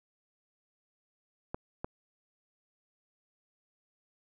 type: clicks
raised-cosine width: 1 ms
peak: -21 dBFS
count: 2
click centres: 1.545 / 1.845 s
effects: none